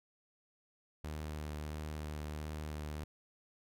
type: tone with vibrato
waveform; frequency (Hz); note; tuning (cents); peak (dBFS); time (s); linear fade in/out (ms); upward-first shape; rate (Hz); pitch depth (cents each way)
sawtooth; 76; D#2; -40; -36; 1.04-3.04; 0; sine; 1.5; 15
effects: none